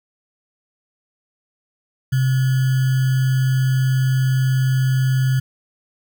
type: tone with sample-and-hold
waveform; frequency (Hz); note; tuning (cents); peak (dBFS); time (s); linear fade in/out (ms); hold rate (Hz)
sine; 130.81; C3; 0; -14; 2.12-5.4; 10; 1575
effects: none